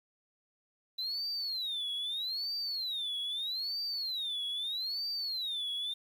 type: tone with vibrato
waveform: triangle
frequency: 3951 Hz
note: B7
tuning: in tune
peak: -31 dBFS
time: 0.98-5.94 s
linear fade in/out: 10 ms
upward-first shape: sine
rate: 0.79 Hz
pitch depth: 280 cents each way
effects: tanh soft clip ceiling -29 dBFS + 10-bit